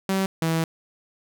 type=tone pair in turn; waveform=sawtooth; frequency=192.2 / 163.01 Hz; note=G3 / E3; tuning=-34 / -19 cents; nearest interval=minor third; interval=285 cents; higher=first; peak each=-17 dBFS; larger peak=neither; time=0.09-0.26 / 0.42-0.64 s; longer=second; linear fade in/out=2 ms; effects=none